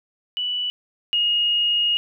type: tone pair in turn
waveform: sine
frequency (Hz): 2960 / 2866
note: F#7 / F7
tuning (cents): 0 / +44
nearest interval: minor second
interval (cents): 56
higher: first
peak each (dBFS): -22 / -17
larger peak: second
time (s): 0.37-0.7 / 1.13-1.97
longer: second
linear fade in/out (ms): 0
effects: none